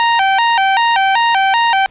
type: tone with vibrato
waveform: sawtooth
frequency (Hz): 850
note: G#5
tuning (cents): +40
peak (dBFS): -6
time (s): 0-1.86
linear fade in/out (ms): 0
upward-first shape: square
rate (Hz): 2.6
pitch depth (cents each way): 160
effects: pink hiss -46 dBFS RMS until 1.9 s + resampled to 8000 Hz